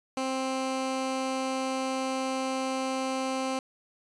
15% pulse tone, 263 Hz, C4, 9 cents sharp, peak -22 dBFS, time 0.17-3.59 s, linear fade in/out 2 ms, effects resampled to 22050 Hz

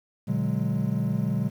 triangle chord, G# half-diminished seventh, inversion first, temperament equal with one note detuned, 120.86 / 146.83 / 185 / 207.7 Hz, B2 / D3 / F#3 / G#3, -37 / 0 / 0 / 0 cents, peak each -27 dBFS, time 0.27-1.5 s, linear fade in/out 20 ms, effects 9-bit

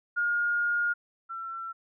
sine tone pair in turn, 1423 / 1348 Hz, F6 / E6, +32 / +38 cents, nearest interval minor second, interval 94 cents, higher first, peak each -24 / -34 dBFS, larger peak first, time 0.16-0.94 / 1.29-1.73 s, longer first, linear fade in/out 20 ms, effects none

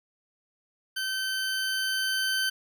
20% pulse tone with level ramp, 1540 Hz, G6, 31 cents flat, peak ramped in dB -24 to -20 dBFS, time 0.96-2.5 s, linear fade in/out 10 ms, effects none

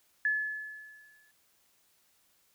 sine tone with exponential decay, 1718 Hz, A6, 42 cents flat, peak -24 dBFS, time 0.25-1.31 s, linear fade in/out 2 ms, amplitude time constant 230 ms, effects white hiss -69 dBFS RMS until 2.54 s

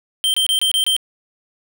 square tone bursts, 3136 Hz, G7, in tune, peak -15 dBFS, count 6, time 0.24-0.965 s, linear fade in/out 0 ms, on 100 ms, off 25 ms, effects none

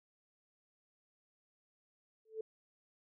sine tone with exponential growth, 440 Hz, A4, in tune, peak -34 dBFS, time 2.25-2.41 s, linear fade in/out 5 ms, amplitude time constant 34 ms, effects none

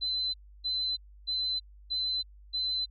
sine tone bursts, 4046 Hz, B7, 41 cents sharp, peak -28 dBFS, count 5, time 0.01-2.86 s, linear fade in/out 20 ms, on 330 ms, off 300 ms, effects added 50 Hz sine -50 dBFS peak until 2.9 s

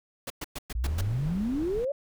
pink noise bursts, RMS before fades -35 dBFS, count 6, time 0.27-1.012 s, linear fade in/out 5 ms, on 32 ms, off 110 ms
sine exponential sweep, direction up, 54.1 to 587.3 Hz, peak -26 dBFS, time 0.75-1.92 s, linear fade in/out 5 ms
brown noise, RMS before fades -37 dBFS, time 0.85-1.85 s, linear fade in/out 5 ms
effects none

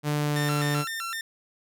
sawtooth tone with pitch glide, 148.3 to 146.09 Hz, D3 to D3, +17 to -9 cents, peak -20 dBFS, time 0.03-0.85 s, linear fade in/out 50 ms, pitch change -26 cents, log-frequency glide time 0.16-0.63 s
sawtooth tone with vibrato, 1565 Hz, G6, 3 cents flat, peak -27 dBFS, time 0.36-1.21 s, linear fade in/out 2 ms, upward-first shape square, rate 3.9 Hz, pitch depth 250 cents each way
effects none

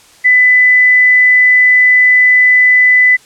sine tone, 2000 Hz, B6, 21 cents sharp, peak -4 dBFS, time 0.24-3.17 s, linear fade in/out 20 ms, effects white hiss -43 dBFS RMS until 3.25 s + low-pass 9000 Hz 12 dB/octave

